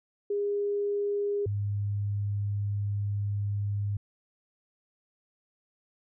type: tone pair in turn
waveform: sine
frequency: 407.4 / 101.85 Hz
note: G#4 / G#2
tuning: -33 / -33 cents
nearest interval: 2 octaves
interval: 2400 cents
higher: first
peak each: -26 / -27 dBFS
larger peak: first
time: 0.3-1.46 / 1.46-3.97 s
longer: second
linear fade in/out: 5 ms
effects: none